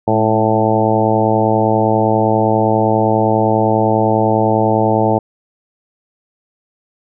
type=harmonic tone with a mistuned harmonic; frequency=110 Hz; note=A2; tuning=in tune; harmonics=1 / 2 / 3 / 4 / 5 / 6 / 7 / 8; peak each=-19 / -19 / -19 / -19 / -19 / -19 / -19 / -19 dBFS; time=0.07-5.19 s; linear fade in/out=10 ms; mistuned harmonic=2; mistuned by=-39 cents; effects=none